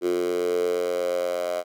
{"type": "tone with high-pass filter sweep", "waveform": "10% pulse", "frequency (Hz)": 88.5, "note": "F2", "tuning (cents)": 23, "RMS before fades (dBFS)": -25, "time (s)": [0.01, 1.64], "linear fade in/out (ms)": 50, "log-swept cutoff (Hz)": [360, 630], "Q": 7, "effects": []}